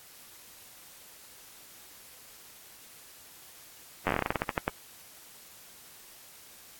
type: slowing click train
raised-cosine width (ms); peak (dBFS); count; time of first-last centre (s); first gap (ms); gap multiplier
0.5; -11; 16; 4.07-4.68; 10; 1.18
effects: white hiss -52 dBFS RMS until 6.79 s + AAC 64 kbps